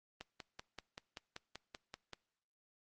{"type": "click train", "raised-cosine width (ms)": 0.2, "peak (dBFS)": -28, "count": 11, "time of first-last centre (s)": [0.21, 2.133], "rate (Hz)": 5.2, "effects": ["noise-tail reverb RT60 0.8 s tail -24 dB re dry", "Opus 32 kbps"]}